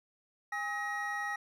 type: tone cluster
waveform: triangle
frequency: 817 / 1275 / 1894 Hz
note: G#5 / D#6 / A#6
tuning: -29 / +42 / +27 cents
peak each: -37 / -39 / -34 dBFS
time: 0.52-1.36 s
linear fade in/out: 5 ms
effects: none

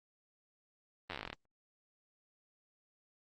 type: slowing click train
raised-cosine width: 0.3 ms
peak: -24 dBFS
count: 14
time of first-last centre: 1.1-1.33 s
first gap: 10 ms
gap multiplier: 1.09
effects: Opus 24 kbps

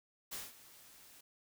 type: noise with ADSR envelope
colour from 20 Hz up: white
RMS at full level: -42 dBFS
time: 0.31-1.21 s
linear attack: 19 ms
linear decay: 190 ms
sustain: -17 dB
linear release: 7 ms
effects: none

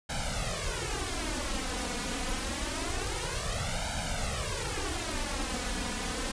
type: noise with flanger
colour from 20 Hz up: pink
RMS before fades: -33 dBFS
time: 0.09-6.32 s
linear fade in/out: 10 ms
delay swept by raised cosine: 1.3 to 4.1 ms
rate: 0.26 Hz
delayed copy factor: +0.9
effects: resampled to 22050 Hz

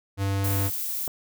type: tone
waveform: square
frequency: 98.3 Hz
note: G2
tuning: 5 cents sharp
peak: -24 dBFS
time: 0.17-0.71 s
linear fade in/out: 50 ms
type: noise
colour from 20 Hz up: violet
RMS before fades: -30 dBFS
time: 0.44-1.08 s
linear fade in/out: 5 ms
type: click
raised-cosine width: 1 ms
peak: -19 dBFS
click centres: 1.078 s
effects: none

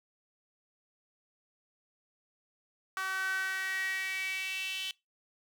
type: tone with high-pass filter sweep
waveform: sawtooth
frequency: 380 Hz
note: F#4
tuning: 46 cents sharp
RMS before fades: -35 dBFS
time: 2.97-4.91 s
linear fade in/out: 0 ms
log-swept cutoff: 1300 to 3000 Hz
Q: 6.7
effects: noise-tail reverb RT60 0.2 s tail -22 dB re dry

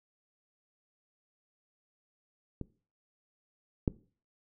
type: clicks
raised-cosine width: 3 ms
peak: -24 / -13 dBFS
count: 2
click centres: 2.613 / 3.878 s
effects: noise-tail reverb RT60 0.4 s tail -20 dB re dry

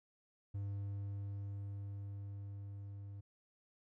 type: tone with level ramp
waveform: triangle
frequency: 100 Hz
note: G2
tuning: 35 cents sharp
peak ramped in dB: -36 to -44 dBFS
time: 0.54-3.21 s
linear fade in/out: 10 ms
effects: none

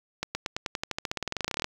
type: accelerating click train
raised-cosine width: 0.2 ms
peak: -12 dBFS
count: 25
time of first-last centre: 0.23-1.644 s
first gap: 120 ms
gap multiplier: 0.93
effects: 7-bit

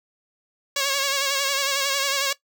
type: tone with vibrato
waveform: 5% pulse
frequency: 553 Hz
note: C#5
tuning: 4 cents flat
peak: -10 dBFS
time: 0.76-2.33 s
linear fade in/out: 5 ms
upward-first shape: sine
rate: 11 Hz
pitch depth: 44 cents each way
effects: noise-tail reverb RT60 0.1 s tail -17 dB re dry

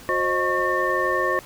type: tone cluster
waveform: sine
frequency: 364.1 / 528 / 619 / 1099 / 1806 Hz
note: F#4 / C5 / D#5 / C#6 / A6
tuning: -28 / +16 / -9 / -15 / +45 cents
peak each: -27 / -26 / -29 / -24 / -25 dBFS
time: 0.09-1.39 s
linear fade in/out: 0 ms
effects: pink hiss -44 dBFS RMS until 1.45 s

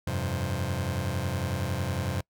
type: chord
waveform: sawtooth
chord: F suspended second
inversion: none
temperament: just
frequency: 87.31 / 98.22 / 130.96 Hz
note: F2 / G2 / C3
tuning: 0 / +4 / +2 cents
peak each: -28 dBFS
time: 0.07-2.21 s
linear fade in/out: 5 ms
effects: noise-tail reverb RT60 0.1 s tail -25 dB re dry

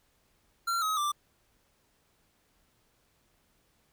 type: tone with pitch steps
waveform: square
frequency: 1369 / 1270 / 1178.1 Hz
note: F6 / D#6 / D6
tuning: -35 / +35 / +5 cents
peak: -28 dBFS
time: 0.67-1.12 s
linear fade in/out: 10 ms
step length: 150 ms
effects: pink hiss -70 dBFS RMS until 3.92 s

